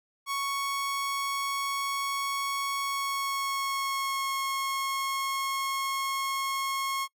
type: tone with pitch glide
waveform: sawtooth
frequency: 1108.7 to 1087.1 Hz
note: C#6 to C#6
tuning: 0 to -34 cents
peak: -25 dBFS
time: 0.26-7.08 s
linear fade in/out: 50 ms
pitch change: -34 cents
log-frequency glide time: 2.82-4.39 s
effects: noise-tail reverb RT60 0.1 s tail -23 dB re dry